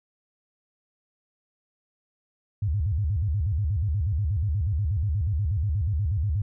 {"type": "tone with vibrato", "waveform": "sine", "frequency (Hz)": 87.8, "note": "F2", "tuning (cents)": 10, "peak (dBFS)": -22, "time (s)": [2.62, 6.42], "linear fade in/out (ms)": 5, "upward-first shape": "square", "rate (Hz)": 8.3, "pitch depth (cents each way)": 290, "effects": []}